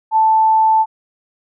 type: tone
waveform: sine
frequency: 880 Hz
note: A5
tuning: in tune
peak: -9 dBFS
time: 0.11-0.86 s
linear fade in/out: 50 ms
effects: none